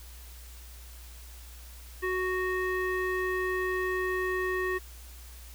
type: tone with low-pass filter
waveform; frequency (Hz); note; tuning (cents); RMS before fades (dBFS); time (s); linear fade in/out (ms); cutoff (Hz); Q
square; 370; F#4; 0; -30; 2.02-4.79; 20; 1900; 3.8
effects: added 60 Hz sine -45 dBFS peak until 5.54 s + white hiss -52 dBFS RMS until 5.54 s